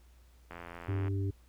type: click train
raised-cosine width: 0.5 ms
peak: -29 dBFS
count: 50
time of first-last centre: 0.51-1.081 s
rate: 85.8 Hz
type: harmonic tone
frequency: 98 Hz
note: G2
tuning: in tune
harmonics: 1 / 3 / 4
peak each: -30 / -40 / -42 dBFS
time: 0.88-1.31 s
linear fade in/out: 10 ms
effects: added 60 Hz sine -57 dBFS peak until 1.48 s + pink hiss -68 dBFS RMS until 1.48 s